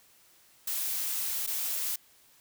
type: noise with dropouts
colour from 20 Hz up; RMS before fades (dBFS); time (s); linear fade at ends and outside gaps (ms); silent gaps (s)
blue; -32; 0.67-1.96; 5; 1.465-1.473
effects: white hiss -61 dBFS RMS until 2.4 s